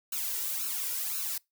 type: noise with flanger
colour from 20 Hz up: blue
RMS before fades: -33 dBFS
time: 0.12-1.38 s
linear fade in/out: 5 ms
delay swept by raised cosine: 0.73 to 2.13 ms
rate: 1.9 Hz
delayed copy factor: +0.85
effects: noise-tail reverb RT60 0.2 s tail -25 dB re dry